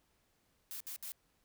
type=noise bursts; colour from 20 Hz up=blue; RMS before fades=-44 dBFS; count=3; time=0.71-1.12 s; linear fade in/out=0 ms; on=94 ms; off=64 ms; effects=pink hiss -75 dBFS RMS until 1.44 s